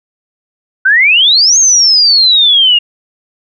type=exponential two-way sweep; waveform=sine; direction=up then down; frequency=1488 to 6560 to 2806 Hz; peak=-4 dBFS; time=0.85-2.79 s; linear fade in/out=10 ms; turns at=1.58 s; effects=none